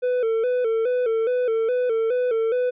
triangle tone with vibrato, 473.2 Hz, A#4, 26 cents sharp, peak -17 dBFS, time 0.02-2.71 s, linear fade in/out 20 ms, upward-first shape square, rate 2.4 Hz, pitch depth 90 cents each way, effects resampled to 8000 Hz

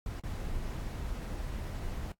brown noise with dropouts, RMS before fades -37 dBFS, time 0.06-2.12 s, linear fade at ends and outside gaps 2 ms, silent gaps 0.199-0.236 s, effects noise-tail reverb RT60 0.1 s tail -17 dB re dry + AAC 64 kbps

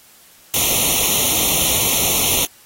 white noise with comb filter, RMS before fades -17 dBFS, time 0.54-2.45 s, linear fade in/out 0 ms, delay 0.31 ms, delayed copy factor +1, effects white hiss -48 dBFS RMS until 2.65 s + AAC 48 kbps

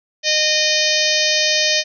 harmonic tone, 614 Hz, D#5, 23 cents flat, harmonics 1 / 3 / 4 / 5 / 6 / 7 / 8 / 9 / 10, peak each -23 / -23 / -23 / -23 / -23 / -23 / -23 / -23 / -23 dBFS, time 0.23-1.84 s, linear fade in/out 50 ms, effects none

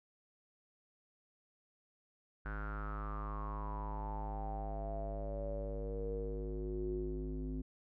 square tone with low-pass filter sweep, 51.91 Hz, G#1, in tune, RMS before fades -40 dBFS, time 2.45-7.62 s, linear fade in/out 10 ms, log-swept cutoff 1500 to 290 Hz, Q 9.7, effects none

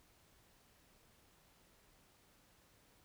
silence, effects pink hiss -69 dBFS RMS until 3.04 s

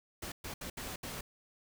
pink noise bursts at uneven times, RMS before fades -42 dBFS, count 5, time 0.22-0.32 / 0.44-0.54 / 0.61-0.7 / 0.77-0.96 / 1.03-1.21 s, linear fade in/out 5 ms, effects none

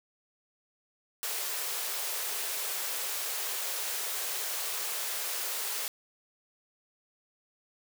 white high-pass noise, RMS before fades -34 dBFS, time 1.23-5.88 s, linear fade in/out 0 ms, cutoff 370 Hz, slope 96 dB/octave, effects none

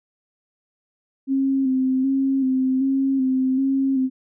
sine tone with vibrato, 265.1 Hz, C4, 23 cents sharp, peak -17 dBFS, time 1.27-4.1 s, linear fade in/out 50 ms, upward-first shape square, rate 1.3 Hz, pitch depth 30 cents each way, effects none

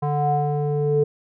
square tone with low-pass filter sweep, 146.83 Hz, D3, in tune, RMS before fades -21 dBFS, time 0.02-1.04 s, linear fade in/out 10 ms, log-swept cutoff 890 to 450 Hz, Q 7.9, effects none

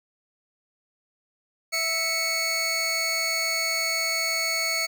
20% pulse tone pair together, 656.8 / 2217 Hz, E5 / C#7, -6 / 0 cents, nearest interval octave + major sixth, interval 2106 cents, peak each -27 / -19 dBFS, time 1.72-4.87 s, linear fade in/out 20 ms, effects none

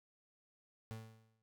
35% pulse tone with exponential decay, 111.2 Hz, A2, 19 cents sharp, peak -40 dBFS, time 0.91-1.42 s, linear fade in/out 0 ms, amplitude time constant 110 ms, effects none

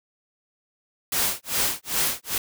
white noise with tremolo, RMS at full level -22 dBFS, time 1.12-2.38 s, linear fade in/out 2 ms, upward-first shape sine, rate 2.5 Hz, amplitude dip 100%, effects none

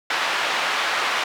pink band-pass noise, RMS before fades -23 dBFS, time 0.1-1.24 s, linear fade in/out 5 ms, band 950 to 3100 Hz, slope 12 dB/octave, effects none

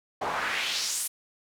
pink noise with band-pass filter sweep, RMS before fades -30 dBFS, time 0.21-1.08 s, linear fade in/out 10 ms, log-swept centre 740 to 11000 Hz, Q 2, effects none

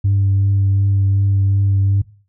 sine tone with vibrato, 98.5 Hz, G2, 9 cents sharp, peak -10 dBFS, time 0.04-2.02 s, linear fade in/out 10 ms, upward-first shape triangle, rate 2.7 Hz, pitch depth 16 cents each way, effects noise-tail reverb RT60 0.4 s tail -19 dB re dry + tanh soft clip ceiling -9 dBFS

